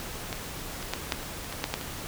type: clicks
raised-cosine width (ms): 0.2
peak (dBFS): -14 / -20 / -11 / -8 / -22 / -23 / -18 / -9 / -10 / -20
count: 10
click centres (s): 0.328 / 0.827 / 0.936 / 1.122 / 1.23 / 1.445 / 1.526 / 1.641 / 1.74 / 1.812
effects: pink hiss -38 dBFS RMS until 2.07 s